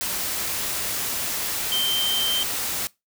sine tone in noise, 3127 Hz, G7, 5 cents flat, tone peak -21 dBFS, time 1.72-2.43 s, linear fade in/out 0 ms, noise white, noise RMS -27 dBFS, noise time 0.01-2.87 s, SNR +3 dB, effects noise-tail reverb RT60 0.2 s tail -21 dB re dry

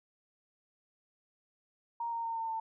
sine tone with pitch steps, 934 / 924.3 / 914.8 / 905.3 / 896 Hz, A#5 / A#5 / A#5 / A5 / A5, +3 / -15 / -33 / +49 / +31 cents, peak -33 dBFS, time 2-2.6 s, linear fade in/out 5 ms, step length 120 ms, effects none

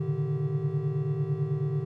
triangle tone cluster, 109.7 / 131.4 / 142 / 151.1 / 385.3 Hz, A2 / C3 / C#3 / D3 / G4, -5 / +8 / +42 / +50 / -30 cents, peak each -36 / -34 / -29 / -27 / -34 dBFS, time 0-1.85 s, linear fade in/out 10 ms, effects none

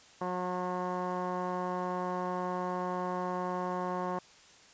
15% pulse tone with low-pass filter, 181.1 Hz, F#3, 37 cents flat, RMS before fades -34 dBFS, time 0.21-4.19 s, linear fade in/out 5 ms, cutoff 1100 Hz, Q 9.1, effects white hiss -57 dBFS RMS until 4.73 s + resampled to 16000 Hz

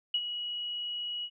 sine tone with ADSR envelope, 2914 Hz, F#7, 27 cents flat, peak -24 dBFS, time 0.14-1.3 s, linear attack 5 ms, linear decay 54 ms, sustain -9 dB, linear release 60 ms, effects none

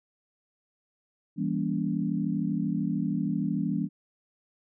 sine chord, E diminished seventh, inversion none, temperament just, 164.81 / 197.78 / 237.3 / 284.8 Hz, E3 / G3 / Bb3 / Db4, 0 / +16 / +31 / +47 cents, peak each -31 / -30 / -32 / -32 dBFS, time 1.36-3.89 s, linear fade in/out 50 ms, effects none

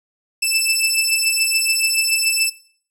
15% pulse beating tone pair, 2637 / 2644 Hz, E7 / E7, 0 / +5 cents, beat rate 7 Hz, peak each -12 dBFS, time 0.42-2.5 s, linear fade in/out 10 ms, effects noise-tail reverb RT60 0.5 s tail -17 dB re dry

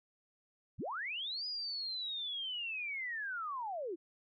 sine linear two-way sweep, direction up then down, 37.63 to 4978 to 309.1 Hz, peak -37 dBFS, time 0.78-3.96 s, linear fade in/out 20 ms, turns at 1.46 s, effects none

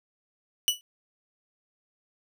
sawtooth tone with exponential decay, 2954 Hz, F#7, 3 cents flat, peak -14 dBFS, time 0.68-0.81 s, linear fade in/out 0 ms, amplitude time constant 27 ms, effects none

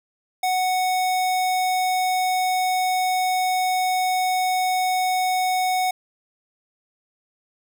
square tone, 740 Hz, F#5, in tune, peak -20 dBFS, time 0.43-5.91 s, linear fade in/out 5 ms, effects none

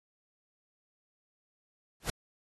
pink noise with exponential growth, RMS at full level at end -28 dBFS, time 2-2.1 s, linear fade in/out 2 ms, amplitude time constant 20 ms, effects AAC 32 kbps

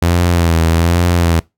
sawtooth tone with vibrato, 84.6 Hz, E2, 45 cents sharp, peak -6 dBFS, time 0.02-1.4 s, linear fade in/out 5 ms, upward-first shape sine, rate 1.2 Hz, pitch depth 57 cents each way, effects noise-tail reverb RT60 0.2 s tail -22 dB re dry

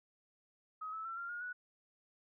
sine tone with pitch steps, 1267 / 1305.6 / 1345.4 / 1386.5 / 1428.7 / 1472.3 Hz, D#6 / E6 / E6 / F6 / F6 / F#6, +31 / -17 / +35 / -13 / +39 / -9 cents, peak -40 dBFS, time 0.81-1.53 s, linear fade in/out 10 ms, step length 120 ms, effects none

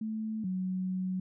sine tone pair in turn, 218.6 / 185.74 Hz, A3 / F#3, -11 / +7 cents, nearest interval minor third, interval 282 cents, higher first, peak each -32 / -30 dBFS, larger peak second, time 0.01-0.44 / 0.44-1.2 s, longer second, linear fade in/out 5 ms, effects none

